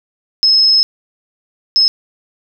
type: tone bursts at uneven times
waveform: sine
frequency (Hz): 5180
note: E8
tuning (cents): -31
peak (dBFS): -7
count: 2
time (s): 0.43-0.83 / 1.76-1.88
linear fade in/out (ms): 0
effects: none